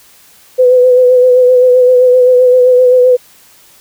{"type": "tone with vibrato", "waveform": "sine", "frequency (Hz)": 502, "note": "B4", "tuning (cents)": 28, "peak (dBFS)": -3, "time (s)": [0.58, 3.17], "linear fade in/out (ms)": 20, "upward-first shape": "sine", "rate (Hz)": 7.7, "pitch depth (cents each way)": 30, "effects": ["white hiss -43 dBFS RMS until 3.8 s"]}